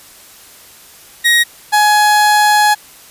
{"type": "tone pair in turn", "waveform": "30% pulse", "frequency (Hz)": [1886, 840.1], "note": ["A#6", "G#5"], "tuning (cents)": [20, 20], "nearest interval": "octave + major second", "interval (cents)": 1400, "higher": "first", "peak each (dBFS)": -5, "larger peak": "neither", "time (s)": [[1.24, 1.44], [1.72, 2.75]], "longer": "second", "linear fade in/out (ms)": 20, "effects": ["white hiss -40 dBFS RMS until 3.1 s", "resampled to 32000 Hz"]}